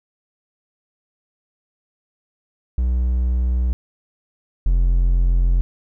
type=tone pair in turn; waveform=triangle; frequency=61.74 / 43.66 Hz; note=B1 / F1; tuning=0 / 0 cents; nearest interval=tritone; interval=600 cents; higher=first; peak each=-14 / -11 dBFS; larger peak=second; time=2.78-3.73 / 4.66-5.61 s; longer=neither; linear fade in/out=0 ms; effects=none